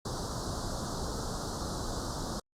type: band-stop noise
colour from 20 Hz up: pink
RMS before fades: -35 dBFS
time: 0.05-2.4 s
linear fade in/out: 5 ms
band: 1400 to 4000 Hz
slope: 48 dB/octave
effects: low-pass 7000 Hz 12 dB/octave + Opus 48 kbps